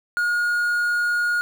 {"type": "tone with quantisation", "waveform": "triangle", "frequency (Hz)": 1435, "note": "F6", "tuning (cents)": 47, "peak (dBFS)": -17, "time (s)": [0.17, 1.41], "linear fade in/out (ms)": 0, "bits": 7, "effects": []}